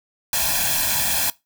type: noise with comb filter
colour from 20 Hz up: white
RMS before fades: -21 dBFS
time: 0.33-1.3 s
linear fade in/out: 2 ms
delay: 1.2 ms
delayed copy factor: +0.95
effects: noise-tail reverb RT60 0.2 s tail -20 dB re dry